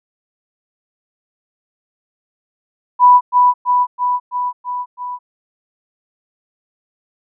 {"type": "tone with echo", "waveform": "sine", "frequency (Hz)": 987.8, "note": "B5", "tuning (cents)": 0, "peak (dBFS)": -4, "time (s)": [2.99, 3.21], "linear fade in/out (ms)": 50, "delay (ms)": 330, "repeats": 6, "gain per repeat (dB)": -3, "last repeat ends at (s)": 5.19, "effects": []}